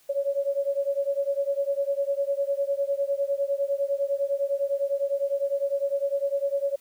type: beating tone pair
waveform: sine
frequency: 554.4 / 564.3 Hz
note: C#5 / C#5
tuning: 0 / +31 cents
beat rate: 9.9 Hz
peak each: -26 / -27 dBFS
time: 0.09-6.76 s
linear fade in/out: 10 ms
effects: white hiss -60 dBFS RMS until 6.8 s